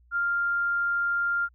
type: tone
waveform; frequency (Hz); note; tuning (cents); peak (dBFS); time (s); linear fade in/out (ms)
sine; 1396.9; F6; 0; -23; 0.11-1.49; 50
effects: added 60 Hz sine -56 dBFS peak until 1.54 s